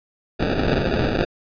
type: noise with sample-and-hold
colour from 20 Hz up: blue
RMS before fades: -21 dBFS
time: 0.39-1.25 s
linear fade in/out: 10 ms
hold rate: 1050 Hz
effects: resampled to 11025 Hz